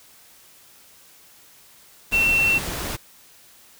sine tone in noise, 2704 Hz, E7, 43 cents sharp, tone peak -16 dBFS, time 2.12-2.59 s, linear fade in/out 20 ms, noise pink, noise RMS -29 dBFS, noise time 2.11-2.97 s, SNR +10 dB, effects white hiss -51 dBFS RMS until 3.79 s

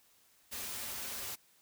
white noise with comb filter, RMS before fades -41 dBFS, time 0.51-1.36 s, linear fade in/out 20 ms, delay 6.3 ms, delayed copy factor -0.5, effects white hiss -67 dBFS RMS until 1.61 s

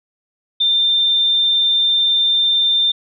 sine tone, 3589 Hz, A7, 34 cents sharp, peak -12 dBFS, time 0.6-2.92 s, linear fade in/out 10 ms, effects none

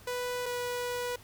sawtooth tone pair in turn, 493.9 / 489.4 Hz, B4 / B4, 0 / -16 cents, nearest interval unison, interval 16 cents, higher first, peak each -28 dBFS, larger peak neither, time 0.07-0.46 / 0.46-1.16 s, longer second, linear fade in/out 5 ms, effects added 104 Hz sine -58 dBFS peak until 1.23 s + pink hiss -55 dBFS RMS until 1.23 s

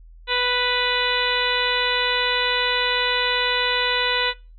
harmonic tone with a mistuned harmonic, 493.9 Hz, B4, in tune, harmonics 1 / 2 / 3 / 4 / 5 / 6 / 7 / 8, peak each -27 / -27 / -27 / -27 / -27 / -27 / -27 / -27 dBFS, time 0.27-4.34 s, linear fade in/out 50 ms, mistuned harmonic 7, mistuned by +22 cents, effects noise-tail reverb RT60 0.3 s tail -22 dB re dry + added 41 Hz sine -42 dBFS peak until 4.58 s

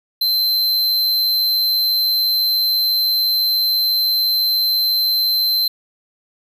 square tone, 4097 Hz, C8, 37 cents flat, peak -15 dBFS, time 0.21-5.68 s, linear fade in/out 5 ms, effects none

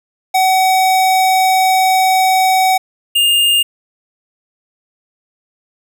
square tone pair in turn, 754 / 2821 Hz, F#5 / F7, +32 / +17 cents, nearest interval octave + major seventh, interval 2285 cents, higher second, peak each -10 dBFS, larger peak neither, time 0.34-2.78 / 3.15-3.63 s, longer first, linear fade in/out 10 ms, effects 8-bit

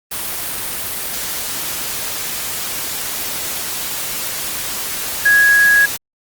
sine tone in noise, 1661.2 Hz, G#6, in tune, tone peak -8 dBFS, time 5.25-5.86 s, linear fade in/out 10 ms, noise white, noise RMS -23 dBFS, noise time 0.11-5.97 s, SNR +12 dB, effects Opus 32 kbps

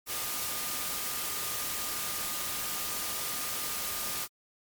sine tone in noise, 1216 Hz, D#6, 40 cents flat, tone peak -45 dBFS, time 0.06-4.28 s, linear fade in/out 50 ms, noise white, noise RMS -34 dBFS, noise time 0.06-4.28 s, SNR -14 dB, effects MP3 96 kbps

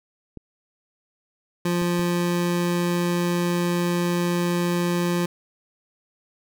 clicks, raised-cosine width 3 ms, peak -24 dBFS, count 3, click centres 0.373 / 1.819 / 1.994 s
25% pulse tone, 174.61 Hz, F3, in tune, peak -17 dBFS, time 1.65-5.26 s, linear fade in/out 5 ms
effects none

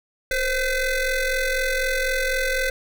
25% pulse ring-modulated tone, 504 Hz, B4, 35 cents sharp, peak -14 dBFS, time 0.31-2.7 s, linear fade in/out 2 ms, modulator 1030 Hz, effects none

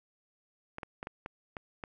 clicks, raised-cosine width 0.5 ms, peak -24 dBFS, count 7, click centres 0.784 / 0.832 / 1.029 / 1.071 / 1.261 / 1.568 / 1.838 s, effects none

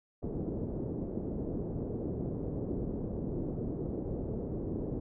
white low-pass noise, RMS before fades -36 dBFS, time 0.22-5 s, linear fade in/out 10 ms, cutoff 420 Hz, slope 24 dB/octave, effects none

